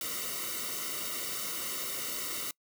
white noise with comb filter, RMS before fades -36 dBFS, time 0.01-2.51 s, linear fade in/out 2 ms, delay 1.2 ms, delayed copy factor -0.9, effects noise-tail reverb RT60 0.1 s tail -25 dB re dry

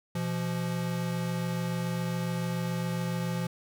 square tone pair together, 124.78 / 171.9 Hz, B2 / F3, +18 / -27 cents, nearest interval tritone, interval 555 cents, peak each -35 / -31 dBFS, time 0.15-3.47 s, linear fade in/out 5 ms, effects none

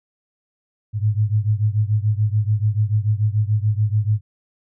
sine beating tone pair, 103.83 / 110.73 Hz, G#2 / A2, 0 / +11 cents, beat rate 6.9 Hz, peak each -18 / -20 dBFS, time 0.93-4.21 s, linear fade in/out 50 ms, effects none

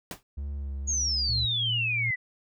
pink noise with exponential decay, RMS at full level -33 dBFS, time 0.11-0.23 s, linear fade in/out 1 ms, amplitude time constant 24 ms
triangle tone with vibrato, 69.9 Hz, C#2, 15 cents sharp, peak -29 dBFS, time 0.37-1.46 s, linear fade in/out 10 ms, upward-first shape sine, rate 1.9 Hz, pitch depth 32 cents each way
sine exponential sweep, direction down, 6730 to 1955 Hz, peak -25 dBFS, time 0.87-2.16 s, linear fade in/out 20 ms
sine tone with tremolo, 116.54 Hz, A#2, in tune, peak -29 dBFS, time 1.29-2.11 s, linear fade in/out 5 ms, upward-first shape triangle, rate 2.8 Hz, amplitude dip 45%
effects none

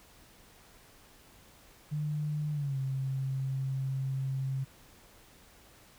sine tone with pitch glide, 150.2 to 133.81 Hz, D3 to C3, +39 to +39 cents, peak -30 dBFS, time 1.91-4.65 s, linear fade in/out 20 ms, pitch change -200 cents, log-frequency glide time 2.52-2.78 s, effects pink hiss -58 dBFS RMS until 5.98 s

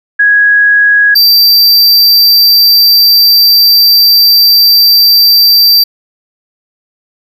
sine / square tone pair in turn, 1661.2 / 4682 Hz, G#6 / D8, 0 / -6 cents, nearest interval octave + tritone, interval 1794 cents, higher second, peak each -3 dBFS, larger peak neither, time 0.19-1.15 / 1.15-5.84 s, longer second, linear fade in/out 10 ms, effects none

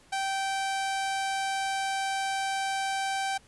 sawtooth tone, 778 Hz, G5, 13 cents flat, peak -24 dBFS, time 0.12-3.38 s, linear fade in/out 10 ms, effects pink hiss -59 dBFS RMS until 3.47 s + resampled to 24000 Hz

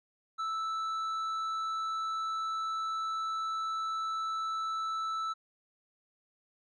triangle tone with tanh clipping, 1316 Hz, E6, 3 cents flat, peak -33 dBFS, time 0.38-5.34 s, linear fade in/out 20 ms, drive 11 dB, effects none

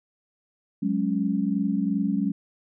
sine chord, F# suspended second, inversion none, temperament equal, 185 / 207.7 / 277.2 Hz, F#3 / G#3 / C#4, 0 / 0 / 0 cents, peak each -27 / -25 / -27 dBFS, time 0.82-2.32 s, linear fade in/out 10 ms, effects none

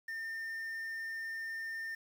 triangle tone with quantisation, 1808 Hz, A6, 47 cents sharp, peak -36 dBFS, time 0.08-1.95 s, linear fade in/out 5 ms, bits 10, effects none

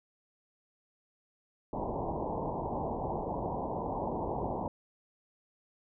white low-pass noise, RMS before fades -35 dBFS, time 1.73-4.68 s, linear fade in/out 2 ms, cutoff 990 Hz, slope 96 dB/octave, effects none

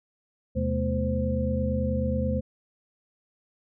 sine tone cluster, 79.4 / 127.1 / 213.4 / 242.6 / 518 Hz, D#2 / C3 / G#3 / B3 / C5, +36 / -50 / +47 / -31 / -17 cents, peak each -28 / -32 / -29 / -34 / -30 dBFS, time 0.55-2.41 s, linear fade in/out 20 ms, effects none

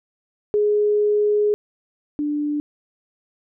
sine tone pair in turn, 417.4 / 295.1 Hz, G#4 / D4, +9 / +8 cents, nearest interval tritone, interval 601 cents, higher first, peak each -15 / -20 dBFS, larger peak first, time 0.54-1.54 / 2.19-2.6 s, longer first, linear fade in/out 0 ms, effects none

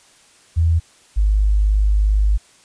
sine tone pair in turn, 82.41 / 51.32 Hz, E2 / G#1, 0 / -20 cents, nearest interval minor sixth, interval 820 cents, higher first, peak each -12 dBFS, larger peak neither, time 0.56-0.8 / 1.16-2.38 s, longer second, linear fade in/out 20 ms, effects white hiss -51 dBFS RMS until 2.64 s + resampled to 22050 Hz

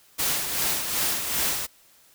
white noise with tremolo, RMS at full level -24 dBFS, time 0.18-1.67 s, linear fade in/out 20 ms, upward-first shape sine, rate 2.6 Hz, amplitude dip 50%, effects white hiss -57 dBFS RMS until 2.14 s

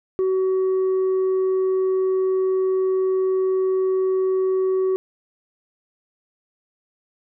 sine tone with tanh clipping, 377 Hz, F#4, 32 cents sharp, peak -18 dBFS, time 0.19-4.96 s, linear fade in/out 0 ms, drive 2 dB, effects none

